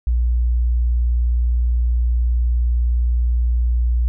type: tone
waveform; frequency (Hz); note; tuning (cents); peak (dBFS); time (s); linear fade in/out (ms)
sine; 59.7; A#1; +42; -14; 0.07-4.08; 0
effects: none